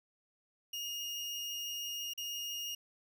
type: tone with dropouts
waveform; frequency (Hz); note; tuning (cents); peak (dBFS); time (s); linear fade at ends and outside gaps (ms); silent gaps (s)
30% pulse; 2849; F7; +34; -35; 0.73-2.75; 5; 2.136-2.176
effects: none